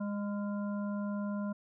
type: harmonic tone with a mistuned harmonic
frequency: 204.4 Hz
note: G#3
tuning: 27 cents flat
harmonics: 1 / 3 / 5 / 7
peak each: -33 / -43 / -47 / -50 dBFS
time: 0-1.53 s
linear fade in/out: 10 ms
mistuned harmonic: 7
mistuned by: -42 cents
effects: none